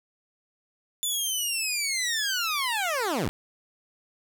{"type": "linear sweep", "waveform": "15% pulse", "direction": "down", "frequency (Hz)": [3520, 57], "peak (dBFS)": -19, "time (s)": [1.03, 3.29], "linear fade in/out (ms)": 0, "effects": []}